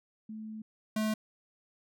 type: tone pair in turn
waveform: sine / square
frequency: 217.6 / 216.2 Hz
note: A3 / A3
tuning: -19 / -30 cents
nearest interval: unison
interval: 11 cents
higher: first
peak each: -39 / -29 dBFS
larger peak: second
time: 0.29-0.62 / 0.96-1.14 s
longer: first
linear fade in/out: 5 ms
effects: none